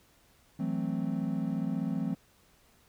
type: chord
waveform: triangle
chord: F# half-diminished seventh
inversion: third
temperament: equal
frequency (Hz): 164.81 / 185 / 220 / 261.6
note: E3 / F#3 / A3 / C4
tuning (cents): 0 / 0 / 0 / 0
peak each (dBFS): -33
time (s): 0.59-2.15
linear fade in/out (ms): 10
effects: pink hiss -64 dBFS RMS until 2.88 s